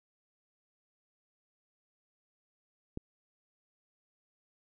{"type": "click", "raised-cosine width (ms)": 3, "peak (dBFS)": -24, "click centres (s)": 2.974, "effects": []}